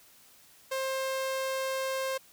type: tone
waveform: sawtooth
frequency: 530 Hz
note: C5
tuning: 22 cents sharp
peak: -26 dBFS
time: 0.71-2.18 s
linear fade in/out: 10 ms
effects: white hiss -58 dBFS RMS until 2.32 s